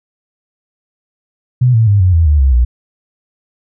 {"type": "tone with pitch steps", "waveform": "sine", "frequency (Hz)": [125.1, 112.75, 101.61, 91.58, 82.54, 74.38, 67.04, 60.42], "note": ["B2", "A2", "G#2", "F#2", "E2", "D2", "C2", "B1"], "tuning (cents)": [23, 43, -37, -17, 3, 23, 43, -37], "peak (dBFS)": -6, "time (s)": [1.61, 2.65], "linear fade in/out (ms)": 10, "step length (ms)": 130, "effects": []}